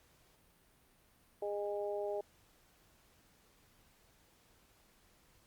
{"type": "harmonic tone", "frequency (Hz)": 204.6, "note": "G#3", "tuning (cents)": -26, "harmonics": [2, 3, 4], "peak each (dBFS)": [-38, -39, -45], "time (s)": [1.42, 2.21], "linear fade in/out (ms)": 5, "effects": ["pink hiss -68 dBFS RMS until 5.46 s", "Opus 48 kbps"]}